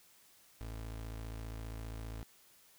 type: tone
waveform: 30% pulse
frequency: 55 Hz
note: A1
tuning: in tune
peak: -39 dBFS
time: 0.61-2.23 s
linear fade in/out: 0 ms
effects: white hiss -64 dBFS RMS until 2.78 s